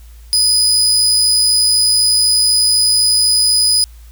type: tone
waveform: 30% pulse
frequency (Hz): 4978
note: D#8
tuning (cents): 0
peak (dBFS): -7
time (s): 0.33-3.84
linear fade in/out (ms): 0
effects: added 57 Hz sine -35 dBFS peak until 4.11 s + white hiss -50 dBFS RMS until 4.11 s